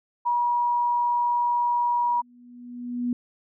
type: tone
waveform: sine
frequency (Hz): 961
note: B5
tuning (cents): -48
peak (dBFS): -20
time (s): 0.25-2.22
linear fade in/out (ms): 20
type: tone with exponential growth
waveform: sine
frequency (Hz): 243.6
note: B3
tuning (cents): -24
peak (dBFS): -21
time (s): 2.02-3.13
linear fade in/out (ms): 2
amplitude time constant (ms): 240
effects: none